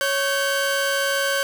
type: tone pair together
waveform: sawtooth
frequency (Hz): 554.2 / 1541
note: C#5 / G6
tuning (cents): -1 / -30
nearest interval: octave + tritone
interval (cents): 1771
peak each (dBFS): -19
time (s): 0.01-1.43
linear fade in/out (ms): 0
effects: none